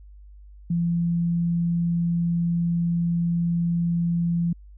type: tone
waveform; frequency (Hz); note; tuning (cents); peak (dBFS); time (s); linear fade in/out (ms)
sine; 170.5; F3; -41; -20; 0.7-4.53; 5
effects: added 50 Hz sine -43 dBFS peak until 4.77 s